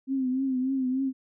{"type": "tone with vibrato", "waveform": "sine", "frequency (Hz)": 261.6, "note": "C4", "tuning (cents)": 0, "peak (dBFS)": -24, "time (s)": [0.07, 1.13], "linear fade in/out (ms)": 50, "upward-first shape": "triangle", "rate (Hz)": 3.4, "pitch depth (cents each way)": 71, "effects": []}